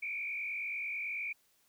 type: tone with frequency modulation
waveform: sine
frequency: 2345 Hz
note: D7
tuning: 3 cents flat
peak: -35 dBFS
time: 0.02-1.33 s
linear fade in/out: 10 ms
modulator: 49.1 Hz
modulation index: 2.1
effects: white hiss -71 dBFS RMS until 1.68 s